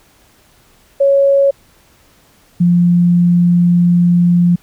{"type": "tone pair in turn", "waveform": "sine", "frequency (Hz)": [554.4, 174.63], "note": ["C#5", "F3"], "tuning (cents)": [0, 0], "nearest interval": "octave + minor sixth", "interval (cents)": 2000, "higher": "first", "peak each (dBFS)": -7, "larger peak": "neither", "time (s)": [[1, 1.51], [2.6, 4.56]], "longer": "second", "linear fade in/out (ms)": 10, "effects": ["pink hiss -50 dBFS RMS until 4.62 s"]}